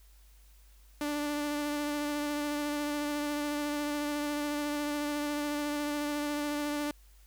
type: tone with vibrato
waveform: sawtooth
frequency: 293.7 Hz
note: D4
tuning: in tune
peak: -27 dBFS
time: 1.01-6.91 s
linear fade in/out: 2 ms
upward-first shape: sine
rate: 14 Hz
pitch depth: 16 cents each way
effects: added 50 Hz sine -55 dBFS peak until 7.26 s + white hiss -65 dBFS RMS until 7.26 s